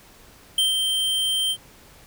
square tone with ADSR envelope, 3136 Hz, G7, in tune, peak -17 dBFS, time 0.58-1.57 s, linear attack 3 ms, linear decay 150 ms, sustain -4 dB, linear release 62 ms, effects pink hiss -50 dBFS RMS until 2.06 s

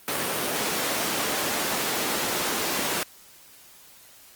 pink high-pass noise, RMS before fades -27 dBFS, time 0.08-3.03 s, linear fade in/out 0 ms, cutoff 270 Hz, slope 12 dB/octave, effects white hiss -51 dBFS RMS until 4.35 s + Opus 32 kbps

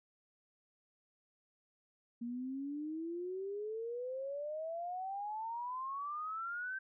sine exponential sweep, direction up, 233.1 to 1568 Hz, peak -38 dBFS, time 2.21-6.79 s, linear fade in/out 10 ms, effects none

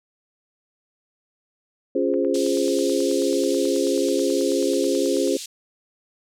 sine chord, Db major seventh, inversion none, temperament equal, 277.2 / 349.2 / 415.3 / 523.3 Hz, Db4 / F4 / Ab4 / C5, 0 / 0 / 0 / 0 cents, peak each -24 dBFS, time 1.95-5.37 s, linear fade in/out 5 ms
click train, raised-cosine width 0.5 ms, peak -29 dBFS, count 30, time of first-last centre 2.14-5.275 s, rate 9.25 Hz
pink band-pass noise, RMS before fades -35 dBFS, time 2.34-5.46 s, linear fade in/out 5 ms, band 3400 to 9600 Hz, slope 24 dB/octave
effects none

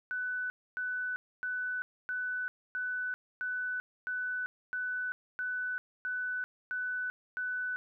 sine tone bursts, 1496 Hz, F#6, 19 cents sharp, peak -32 dBFS, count 12, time 0.11-7.76 s, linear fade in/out 0 ms, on 390 ms, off 270 ms, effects none

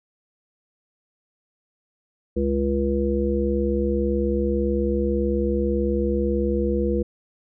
harmonic tone, 69.1 Hz, C#2, 5 cents flat, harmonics 1 / 3 / 5 / 7, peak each -25 / -25 / -25 / -25 dBFS, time 2.36-7.03 s, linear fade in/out 10 ms, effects none

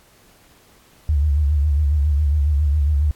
sine tone with vibrato, 73.42 Hz, D2, in tune, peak -14 dBFS, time 1.09-3.11 s, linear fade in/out 0 ms, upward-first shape sine, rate 7.3 Hz, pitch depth 89 cents each way, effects pink hiss -53 dBFS RMS until 3.15 s + AAC 64 kbps

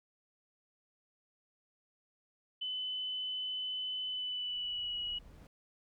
sine tone with pitch glide, 3018 to 2917 Hz, F#7 to F#7, +34 to -25 cents, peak -35 dBFS, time 2.61-5.19 s, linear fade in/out 10 ms, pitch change -59 cents, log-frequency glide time 4.08-5 s
brown noise with exponential growth, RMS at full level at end -50 dBFS, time 3.21-5.47 s, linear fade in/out 2 ms, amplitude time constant 490 ms
effects none

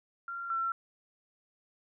sine tone pair in turn, 1381 / 1351 Hz, F6 / E6, -20 / +42 cents, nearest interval unison, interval 38 cents, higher first, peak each -36 / -29 dBFS, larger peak second, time 0.28-0.5 / 0.5-0.72 s, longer neither, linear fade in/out 2 ms, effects none

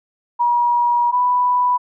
sine tone pair in turn, 959 / 988.2 Hz, A#5 / B5, +49 / +1 cents, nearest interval minor second, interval 52 cents, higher second, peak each -13 dBFS, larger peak neither, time 0.39-1.12 / 1.12-1.78 s, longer first, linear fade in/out 20 ms, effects none

